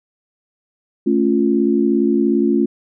sine chord, A augmented, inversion none, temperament equal, 220 / 277.2 / 349.2 Hz, A3 / C#4 / E#4, 0 / 0 / 0 cents, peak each -17 dBFS, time 1.06-2.66 s, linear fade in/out 10 ms, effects none

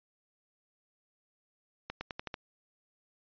accelerating click train, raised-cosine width 0.3 ms, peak -21 dBFS, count 6, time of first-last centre 1.9-2.342 s, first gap 110 ms, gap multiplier 0.89, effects resampled to 11025 Hz

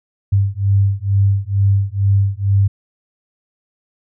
sine beating tone pair, 98 / 100.2 Hz, G2 / G2, 0 / +38 cents, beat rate 2.2 Hz, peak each -15 dBFS, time 0.32-2.68 s, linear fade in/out 10 ms, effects none

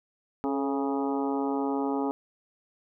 harmonic tone with a mistuned harmonic, 137.8 Hz, C#3, 10 cents flat, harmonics 2 / 3 / 4 / 5 / 6 / 7 / 8 / 9, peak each -28 / -32 / -40 / -39 / -34 / -39 / -47 / -41 dBFS, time 0.44-2.11 s, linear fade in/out 0 ms, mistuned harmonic 3, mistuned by +47 cents, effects none

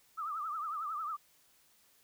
sine tone with vibrato, 1244.5 Hz, D#6, in tune, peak -35 dBFS, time 0.17-1.17 s, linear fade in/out 20 ms, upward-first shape triangle, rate 11 Hz, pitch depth 140 cents each way, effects white hiss -67 dBFS RMS until 2.03 s

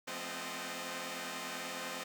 5% pulse tone cluster, 173.9 / 215 / 251.4 / 261.4 / 614 Hz, F3 / A3 / B3 / C4 / D#5, -7 / -40 / +31 / -1 / -23 cents, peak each -36 / -37 / -36 / -33 / -33 dBFS, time 0.07-2.04 s, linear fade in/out 10 ms, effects none

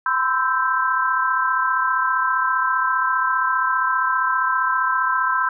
sine chord, C major seventh, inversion third, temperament equal with one note detuned, 1011.4 / 1046.5 / 1318.5 / 1568 Hz, B5 / C6 / E6 / G6, +41 / 0 / 0 / 0 cents, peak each -22 / -26 / -22 / -22 dBFS, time 0.06-5.49 s, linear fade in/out 2 ms, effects none

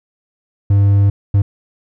triangle tone bursts at uneven times, 100 Hz, G2, 35 cents sharp, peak -6 dBFS, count 2, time 0.7-1.1 / 1.34-1.42 s, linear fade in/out 5 ms, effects none

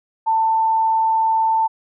sine tone, 891 Hz, A5, 22 cents sharp, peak -14 dBFS, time 0.26-1.68 s, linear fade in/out 20 ms, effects none

